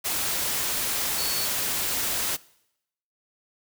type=tone in noise; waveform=sine; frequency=4435 Hz; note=C#8; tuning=in tune; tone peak=-30 dBFS; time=1.17-1.47 s; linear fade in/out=20 ms; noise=white; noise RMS=-27 dBFS; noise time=0.04-2.37 s; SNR=-6 dB; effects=noise-tail reverb RT60 0.8 s tail -22 dB re dry